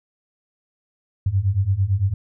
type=beating tone pair; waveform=sine; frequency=92.5 / 101.4 Hz; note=F#2 / G#2; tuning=0 / -41 cents; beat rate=8.9 Hz; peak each=-21 / -19 dBFS; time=1.26-2.14 s; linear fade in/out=5 ms; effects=none

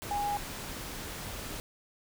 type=tone in noise; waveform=sine; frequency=820 Hz; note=G#5; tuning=22 cents flat; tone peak=-29 dBFS; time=0.11-0.37 s; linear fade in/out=0 ms; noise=pink; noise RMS=-40 dBFS; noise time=0.02-1.6 s; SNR=+8 dB; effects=none

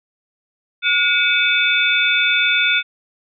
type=tone cluster; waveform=sine; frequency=1441 / 2266 / 2574 / 3533 Hz; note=F#6 / C#7 / E7 / A7; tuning=-46 / +37 / -42 / +6 cents; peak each=-19 dBFS; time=0.82-2.83 s; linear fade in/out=50 ms; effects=none

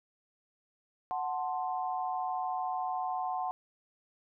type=chord; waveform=sine; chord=F# diminished; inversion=none; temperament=equal; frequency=740 / 880 / 1046.5 Hz; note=F#5 / A5 / C6; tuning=0 / 0 / 0 cents; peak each=-33 / -38 / -38 dBFS; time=1.11-3.51 s; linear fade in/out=0 ms; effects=none

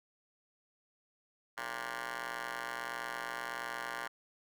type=ring-modulated tone; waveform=10% pulse; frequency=121.5 Hz; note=B2; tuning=28 cents flat; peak=-27 dBFS; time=1.57-4.08 s; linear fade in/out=10 ms; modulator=1300 Hz; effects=none

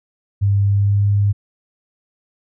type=tone with pitch glide; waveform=sine; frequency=100 to 101.45 Hz; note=G2 to G#2; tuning=+35 to -40 cents; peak=-12 dBFS; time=0.41-1.33 s; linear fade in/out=20 ms; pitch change=+25 cents; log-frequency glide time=0.64-1.04 s; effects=none

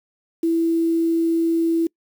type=tone with quantisation; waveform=sine; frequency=330.9 Hz; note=E4; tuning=7 cents sharp; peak=-16 dBFS; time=0.43-1.87 s; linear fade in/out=5 ms; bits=7; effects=noise-tail reverb RT60 0.1 s tail -26 dB re dry

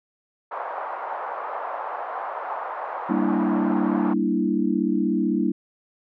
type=band-pass noise; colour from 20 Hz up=white; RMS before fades=-31 dBFS; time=0.51-4.14 s; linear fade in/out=10 ms; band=610 to 1100 Hz; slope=24 dB/octave
type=chord; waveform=sine; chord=E half-diminished seventh; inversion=first; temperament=equal; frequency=196 / 233.1 / 293.7 / 329.6 Hz; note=G3 / Bb3 / D4 / E4; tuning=0 / 0 / 0 / 0 cents; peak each=-25 dBFS; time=3.09-5.52 s; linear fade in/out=10 ms
effects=none

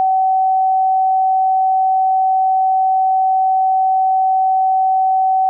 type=tone; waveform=sine; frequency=759 Hz; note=F#5; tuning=44 cents sharp; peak=-11 dBFS; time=0-5.49 s; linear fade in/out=0 ms; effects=none

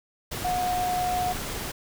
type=tone in noise; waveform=sine; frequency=724 Hz; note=F#5; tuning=38 cents flat; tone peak=-24 dBFS; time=0.44-1.33 s; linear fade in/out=10 ms; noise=pink; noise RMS=-33 dBFS; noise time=0.31-1.72 s; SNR=+6 dB; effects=none

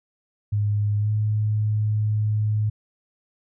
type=tone with pitch glide; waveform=sine; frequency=103.83 to 106.69 Hz; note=G#2 to G#2; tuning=0 to +47 cents; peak=-19 dBFS; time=0.52-2.7 s; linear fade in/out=10 ms; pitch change=+47 cents; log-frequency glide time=0.99-1.1 s; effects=none

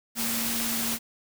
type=tone in noise; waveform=sine; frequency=230.6 Hz; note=A#3; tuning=19 cents flat; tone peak=-33 dBFS; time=0.15-0.99 s; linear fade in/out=50 ms; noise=white; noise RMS=-29 dBFS; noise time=0.15-0.99 s; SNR=-7 dB; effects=none

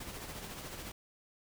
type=noise with tremolo; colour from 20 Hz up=pink; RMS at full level=-43 dBFS; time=0-0.92 s; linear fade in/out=5 ms; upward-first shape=sine; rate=14 Hz; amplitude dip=40%; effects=none

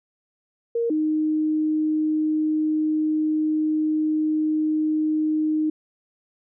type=tone pair in turn; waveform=sine; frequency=466.2 / 309.4 Hz; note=A#4 / D#4; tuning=0 / -10 cents; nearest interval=perfect fifth; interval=710 cents; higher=first; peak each=-20 / -19 dBFS; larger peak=second; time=0.75-0.9 / 0.9-5.7 s; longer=second; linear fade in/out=5 ms; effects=none

